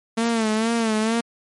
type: tone with vibrato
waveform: sawtooth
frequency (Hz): 224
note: A3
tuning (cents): +31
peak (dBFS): -15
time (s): 0.17-1.21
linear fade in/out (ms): 10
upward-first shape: sine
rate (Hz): 2.2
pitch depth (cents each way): 70
effects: MP3 48 kbps